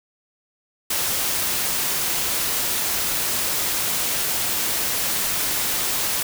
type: noise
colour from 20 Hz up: white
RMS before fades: -23 dBFS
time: 0.9-6.23 s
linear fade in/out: 5 ms
effects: none

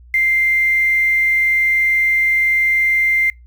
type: tone with quantisation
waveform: sine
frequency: 2093 Hz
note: C7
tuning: in tune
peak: -12 dBFS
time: 0.14-3.3 s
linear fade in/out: 2 ms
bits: 6
effects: noise-tail reverb RT60 0.2 s tail -26 dB re dry + added 60 Hz sine -40 dBFS peak until 3.46 s

